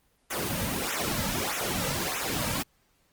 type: noise with flanger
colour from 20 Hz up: pink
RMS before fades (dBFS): -30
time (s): 0.3-2.63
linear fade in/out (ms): 10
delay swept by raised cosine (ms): 0.21 to 2.81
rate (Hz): 1.6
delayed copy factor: -0.95
effects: pink hiss -68 dBFS RMS until 3.12 s + Opus 24 kbps